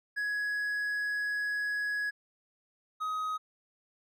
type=tone pair in turn; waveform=triangle; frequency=1674 / 1259.9 Hz; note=G#6 / D#6; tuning=+13 / +21 cents; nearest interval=perfect fourth; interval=492 cents; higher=first; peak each=-28 / -29 dBFS; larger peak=first; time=0.16-2.11 / 3-3.38 s; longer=first; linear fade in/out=20 ms; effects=none